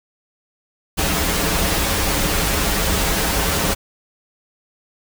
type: noise with comb filter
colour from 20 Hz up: pink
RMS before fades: -19 dBFS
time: 0.97-3.75 s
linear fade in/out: 20 ms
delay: 8.2 ms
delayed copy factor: -0.8
effects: none